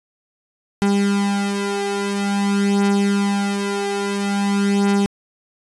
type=beating tone pair; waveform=35% pulse; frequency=200 / 200.49 Hz; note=G3 / G3; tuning=+35 / +39 cents; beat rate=0.49 Hz; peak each=-20 / -17 dBFS; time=0.82-5.06 s; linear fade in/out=0 ms; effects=resampled to 24000 Hz